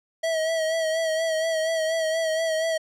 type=tone with vibrato; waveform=square; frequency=644 Hz; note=E5; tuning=41 cents flat; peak=-23 dBFS; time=0.23-2.78 s; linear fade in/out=10 ms; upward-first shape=sine; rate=4.2 Hz; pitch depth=38 cents each way; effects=low-pass 9000 Hz 12 dB/octave